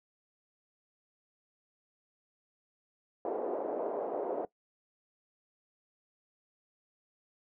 white band-pass noise, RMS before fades -35 dBFS, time 3.25-4.45 s, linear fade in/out 2 ms, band 360 to 620 Hz, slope 24 dB/octave, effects noise-tail reverb RT60 0.1 s tail -19 dB re dry

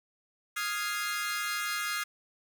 sawtooth chord, F minor seventh, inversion third, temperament equal, 1244.5 / 1396.9 / 1661.2 / 2093 Hz, Eb6 / F6 / Ab6 / C7, 0 / 0 / 0 / 0 cents, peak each -33 dBFS, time 0.56-2.04 s, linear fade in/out 10 ms, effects none

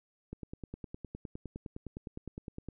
click train, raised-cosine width 3 ms, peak -28 dBFS, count 24, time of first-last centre 0.33-2.687 s, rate 9.76 Hz, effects none

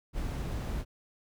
brown noise, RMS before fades -34 dBFS, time 0.13-0.85 s, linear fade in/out 50 ms, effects none

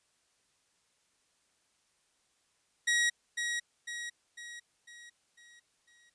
sawtooth tone with echo, 1902 Hz, A#6, 34 cents sharp, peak -22 dBFS, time 2.87-3.1 s, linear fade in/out 10 ms, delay 500 ms, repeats 6, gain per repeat -6 dB, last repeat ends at 6.1 s, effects white hiss -73 dBFS RMS until 6.14 s + resampled to 22050 Hz

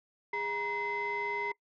sine tone cluster, 411.4 / 950 / 2052 Hz, G#4 / A#5 / C7, -16 / +33 / -34 cents, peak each -37 / -33 / -33 dBFS, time 0.33-1.52 s, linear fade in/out 5 ms, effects noise-tail reverb RT60 0.1 s tail -23 dB re dry + tanh soft clip ceiling -26 dBFS

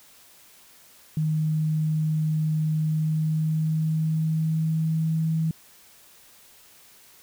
sine tone with pitch glide, 155.7 to 160.63 Hz, D#3 to E3, +2 to -45 cents, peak -21 dBFS, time 1.17-5.51 s, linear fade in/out 2 ms, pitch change +53 cents, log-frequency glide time 2.76-5.33 s, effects white hiss -53 dBFS RMS until 7.22 s

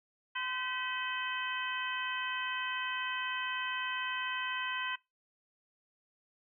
harmonic tone with a mistuned harmonic, 512 Hz, C5, 38 cents flat, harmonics 2 / 3 / 4 / 5 / 6, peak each -39 / -39 / -41 / -41 / -41 dBFS, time 0.35-4.96 s, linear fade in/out 10 ms, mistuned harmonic 4, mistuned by -79 cents, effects noise-tail reverb RT60 0.2 s tail -21 dB re dry

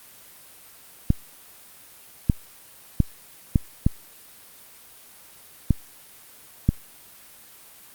clicks, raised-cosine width 5 ms, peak -4 dBFS, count 7, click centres 1.104 / 2.298 / 3.003 / 3.558 / 3.865 / 5.707 / 6.69 s, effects white hiss -48 dBFS RMS until 7.94 s + Opus 32 kbps

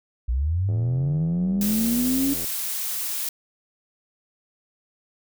sine linear sweep, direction up, 55.9 to 281.5 Hz, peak -20 dBFS, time 0.28-2.34 s, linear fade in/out 10 ms
click train, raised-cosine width 2 ms, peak -25 dBFS, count 151, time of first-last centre 0.69-2.444 s, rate 85.5 Hz
blue noise, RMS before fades -28 dBFS, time 1.61-3.29 s, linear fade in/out 2 ms
effects none

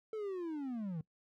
triangle linear sweep, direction down, 445.3 to 150 Hz, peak -35 dBFS, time 0.13-1.01 s, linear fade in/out 2 ms, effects noise-tail reverb RT60 0.1 s tail -21 dB re dry

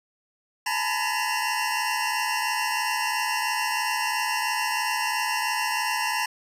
25% pulse tone cluster, 851 / 914 / 994 / 2749 Hz, G#5 / A#5 / B5 / F7, +42 / -34 / +11 / -28 cents, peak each -26 dBFS, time 0.66-6.26 s, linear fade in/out 5 ms, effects resampled to 32000 Hz + 9-bit

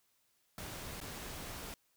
pink noise with dropouts, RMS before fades -45 dBFS, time 0.58-1.74 s, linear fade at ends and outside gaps 1 ms, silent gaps 1.003-1.013 s, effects white hiss -75 dBFS RMS until 1.96 s

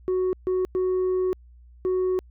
sine tone bursts at uneven times, 370 Hz, F#4, in tune, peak -18 dBFS, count 4, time 0.08-0.33 / 0.47-0.65 / 0.75-1.33 / 1.85-2.19 s, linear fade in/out 0 ms, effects tanh soft clip ceiling -20 dBFS + added 60 Hz sine -47 dBFS peak until 2.3 s

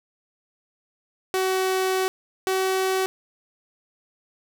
sawtooth tone pair in turn, 376.6 / 378.6 Hz, F#4 / F#4, +31 / +40 cents, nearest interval unison, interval 9 cents, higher second, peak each -17 dBFS, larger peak neither, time 1.34-2.08 / 2.47-3.06 s, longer first, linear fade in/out 0 ms, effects none

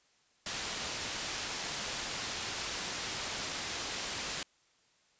white low-pass noise, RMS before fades -38 dBFS, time 0.46-4.43 s, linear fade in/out 2 ms, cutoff 6700 Hz, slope 12 dB/octave, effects white hiss -69 dBFS RMS until 5.19 s + resampled to 16000 Hz

